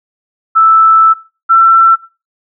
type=tone pair in turn; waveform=sine; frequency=1318.5 / 1342.3 Hz; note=E6 / E6; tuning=0 / +31 cents; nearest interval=unison; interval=31 cents; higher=second; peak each=-3 dBFS; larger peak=neither; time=0.55-1.14 / 1.49-1.96 s; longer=first; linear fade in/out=20 ms; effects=noise-tail reverb RT60 0.3 s tail -17 dB re dry